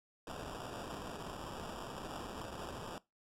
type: noise with sample-and-hold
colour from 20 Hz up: violet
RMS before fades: -45 dBFS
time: 0.27-2.98 s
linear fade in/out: 2 ms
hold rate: 2100 Hz
effects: noise-tail reverb RT60 0.2 s tail -20 dB re dry + low-pass 11000 Hz 12 dB/octave